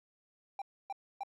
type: tone bursts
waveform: triangle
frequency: 791 Hz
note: G5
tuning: 15 cents sharp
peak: -34 dBFS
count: 3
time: 0.59-1.234 s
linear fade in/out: 2 ms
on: 28 ms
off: 280 ms
effects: none